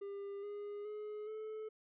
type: tone with pitch steps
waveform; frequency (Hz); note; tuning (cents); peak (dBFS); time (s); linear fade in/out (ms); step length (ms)
triangle; 400 / 411 / 422.3 / 433.9; G4 / G#4 / G#4 / A4; +35 / -18 / +29 / -24; -40; 0.01-1.69; 10; 420
effects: resampled to 8000 Hz